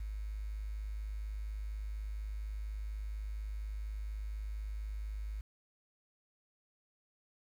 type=tone with quantisation; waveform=sine; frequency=52.1 Hz; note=G#1; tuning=6 cents sharp; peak=-37 dBFS; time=0-5.41 s; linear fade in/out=5 ms; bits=10; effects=none